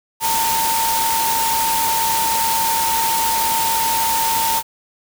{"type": "tone in noise", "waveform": "sine", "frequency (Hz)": 907, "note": "A#5", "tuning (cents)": -48, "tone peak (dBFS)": -18, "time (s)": [0.2, 4.63], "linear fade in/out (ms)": 50, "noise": "white", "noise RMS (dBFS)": -21, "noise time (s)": [0.2, 4.63], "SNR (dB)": 0, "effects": []}